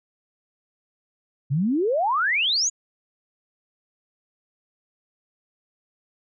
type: exponential sweep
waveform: sine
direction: up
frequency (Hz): 127.3 to 7040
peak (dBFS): -19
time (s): 1.5-2.7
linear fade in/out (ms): 20
effects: none